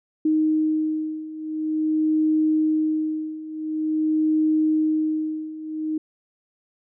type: beating tone pair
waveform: sine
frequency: 311.1 / 311.57 Hz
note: D#4 / D#4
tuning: 0 / +2 cents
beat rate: 0.47 Hz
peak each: -24 / -21 dBFS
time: 0.25-5.98 s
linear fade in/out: 5 ms
effects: none